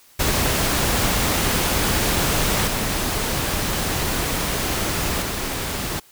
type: noise with level steps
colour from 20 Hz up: pink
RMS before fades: -20 / -23 / -26 dBFS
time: 0.19-6 s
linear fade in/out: 10 ms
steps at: 2.67 / 5.22 s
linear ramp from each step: 2 ms
effects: white hiss -52 dBFS RMS until 6.11 s